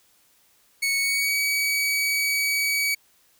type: tone with pitch glide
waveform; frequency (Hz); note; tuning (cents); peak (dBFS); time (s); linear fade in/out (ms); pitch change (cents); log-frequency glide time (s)
sawtooth; 2217 to 2269; C#7 to C#7; 0 to +40; -18; 0.82-2.95; 10; +40; 0.99-1.37
effects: white hiss -61 dBFS RMS until 3.39 s